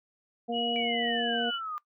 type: harmonic tone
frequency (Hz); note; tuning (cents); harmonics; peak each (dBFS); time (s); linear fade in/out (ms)
235.3; A#3; +16; 1 / 2 / 3; -33 / -33 / -33; 0.48-1.51; 20
type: tone with pitch glide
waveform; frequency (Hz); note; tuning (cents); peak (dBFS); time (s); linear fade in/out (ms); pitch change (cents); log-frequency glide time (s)
sine; 2912 to 2968; F#7 to F#7; -28 to +5; -31; 0.52-1.6; 50; +33; 0.68-1.04
type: exponential sweep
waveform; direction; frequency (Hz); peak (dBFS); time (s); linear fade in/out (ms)
sine; down; 2328 to 1197; -33; 0.76-1.78; 0
effects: noise-tail reverb RT60 0.1 s tail -19 dB re dry